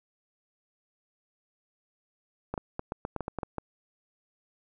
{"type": "clicks", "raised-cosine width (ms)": 1, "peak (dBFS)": -18, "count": 11, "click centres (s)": [2.54, 2.578, 2.794, 2.921, 3.051, 3.163, 3.207, 3.281, 3.387, 3.432, 3.583], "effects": []}